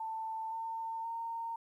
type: tone with pitch steps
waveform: sine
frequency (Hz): 889 / 903.5 / 918.2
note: A5 / A5 / A#5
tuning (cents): +18 / +46 / -26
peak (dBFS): -36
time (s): 0-1.56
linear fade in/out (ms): 5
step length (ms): 520
effects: 12-bit